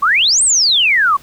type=exponential two-way sweep; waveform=sine; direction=up then down; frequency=1076 to 8900 to 1076 Hz; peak=-9 dBFS; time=0.02-1.17 s; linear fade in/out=10 ms; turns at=0.43 s; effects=pink hiss -43 dBFS RMS until 1.22 s